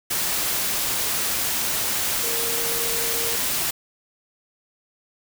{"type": "tone in noise", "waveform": "sine", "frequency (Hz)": 464.6, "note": "A#4", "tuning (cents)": -6, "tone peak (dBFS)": -32, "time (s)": [2.23, 3.36], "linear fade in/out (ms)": 10, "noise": "white", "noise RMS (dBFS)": -24, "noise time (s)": [0.1, 3.71], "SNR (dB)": -11, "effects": []}